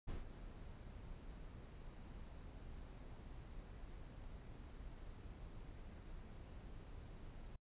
brown noise with ADSR envelope, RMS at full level -44 dBFS, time 0.07-7.56 s, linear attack 20 ms, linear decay 150 ms, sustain -9 dB, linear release 7 ms, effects noise-tail reverb RT60 0.1 s tail -26 dB re dry + resampled to 8000 Hz

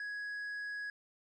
sine tone with tanh clipping, 1668 Hz, G#6, 7 cents sharp, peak -39 dBFS, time 0-0.9 s, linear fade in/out 2 ms, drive 4 dB, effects none

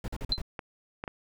brown noise bursts, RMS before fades -34 dBFS, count 5, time 0.04-0.417 s, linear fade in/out 2 ms, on 41 ms, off 43 ms
sine tone with exponential decay, 4085 Hz, C8, 42 cents flat, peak -19 dBFS, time 0.32-0.4 s, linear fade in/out 1 ms, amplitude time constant 17 ms
clicks, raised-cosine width 0.5 ms, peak -20 dBFS, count 3, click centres 0.592 / 1.039 / 1.078 s
effects none

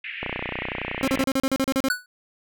white band-pass noise, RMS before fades -34 dBFS, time 0.04-1.24 s, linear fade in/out 2 ms, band 1800 to 2700 Hz, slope 48 dB/octave
click train, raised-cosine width 1 ms, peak -15 dBFS, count 32, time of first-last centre 0.23-1.24 s, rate 30.7 Hz
30% pulse tone bursts, 267.4 Hz, C4, 38 cents sharp, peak -17 dBFS, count 11, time 1.03-1.885 s, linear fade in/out 0 ms, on 45 ms, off 36 ms
square tone with exponential decay, 1480 Hz, F#6, in tune, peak -18 dBFS, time 1.9-2.06 s, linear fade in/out 2 ms, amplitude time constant 34 ms
effects none

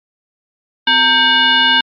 sine tone with frequency modulation, 2238 Hz, C#7, 16 cents sharp, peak -8 dBFS, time 0.87-1.81 s, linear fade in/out 5 ms, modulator 660 Hz, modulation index 2.1, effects MP3 48 kbps

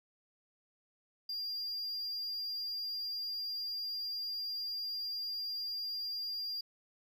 triangle tone, 4797 Hz, D8, 36 cents sharp, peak -35 dBFS, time 1.29-6.61 s, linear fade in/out 5 ms, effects none

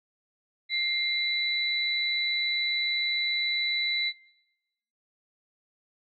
sine tone pair together, 2100 / 3967 Hz, C7 / B7, +6 / +7 cents, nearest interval major seventh, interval 1101 cents, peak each -28 dBFS, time 0.69-4.13 s, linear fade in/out 50 ms, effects noise-tail reverb RT60 1.0 s tail -21 dB re dry

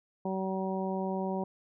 harmonic tone, 190 Hz, F#3, 46 cents sharp, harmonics 1 / 2 / 3 / 4 / 5, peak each -33 / -36 / -38 / -39 / -40 dBFS, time 0.25-1.44 s, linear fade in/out 5 ms, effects none

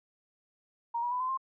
sine tone with pitch steps, 936 / 965.1 / 995.1 / 1026 / 1057.9 Hz, A#5 / B5 / B5 / C6 / C6, +7 / -40 / +13 / -34 / +19 cents, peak -29 dBFS, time 0.94-1.375 s, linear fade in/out 10 ms, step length 87 ms, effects none

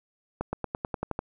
accelerating click train, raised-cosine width 1 ms, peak -15 dBFS, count 9, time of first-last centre 0.41-1.191 s, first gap 120 ms, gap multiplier 0.94, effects none

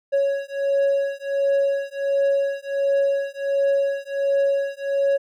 triangle beating tone pair, 554.4 / 555.8 Hz, C#5 / C#5, 0 / +4 cents, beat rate 1.4 Hz, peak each -20 dBFS, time 0.12-5.18 s, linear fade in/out 20 ms, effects none

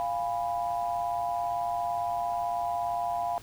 sine chord, F diminished, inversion none, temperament equal with one note detuned, 698.5 / 816.3 / 987.8 Hz, F5 / Ab5 / Cb6, 0 / -30 / 0 cents, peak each -29 / -34 / -35 dBFS, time 0-3.38 s, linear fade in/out 0 ms, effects added 106 Hz sine -55 dBFS peak until 3.42 s + pink hiss -51 dBFS RMS until 3.42 s

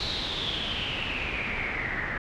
pink noise with low-pass filter sweep, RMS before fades -31 dBFS, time 0-2.18 s, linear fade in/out 5 ms, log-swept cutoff 4100 to 1800 Hz, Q 8, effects none

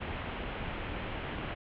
pink low-pass noise, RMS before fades -38 dBFS, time 0-1.55 s, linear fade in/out 20 ms, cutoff 3200 Hz, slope 48 dB/octave, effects none

